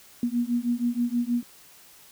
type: beating tone pair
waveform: sine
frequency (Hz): 236.9 / 243.2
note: A#3 / B3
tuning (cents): +28 / -26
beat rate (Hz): 6.3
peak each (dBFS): -26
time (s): 0.23-1.43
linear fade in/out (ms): 2
effects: white hiss -52 dBFS RMS until 2.11 s